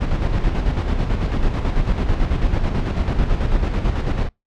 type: noise with tremolo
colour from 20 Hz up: brown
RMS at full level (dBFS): -17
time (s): 0-4.29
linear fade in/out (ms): 20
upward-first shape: square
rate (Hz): 9.1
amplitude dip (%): 45
effects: noise-tail reverb RT60 0.2 s tail -26 dB re dry + low-pass 4000 Hz 12 dB/octave